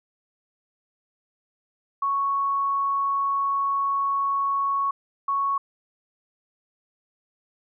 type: tone pair in turn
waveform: sine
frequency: 1108.7 / 1108.7 Hz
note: C#6 / C#6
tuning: 0 / 0 cents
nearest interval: unison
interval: 0 cents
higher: neither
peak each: -21 dBFS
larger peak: neither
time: 2.02-4.91 / 5.28-5.58 s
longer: first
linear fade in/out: 5 ms
effects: none